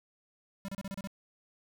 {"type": "tone bursts", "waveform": "square", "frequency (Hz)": 196, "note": "G3", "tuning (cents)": 0, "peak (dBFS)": -37, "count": 7, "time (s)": [0.65, 1.073], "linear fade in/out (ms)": 0, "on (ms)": 33, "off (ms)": 32, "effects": []}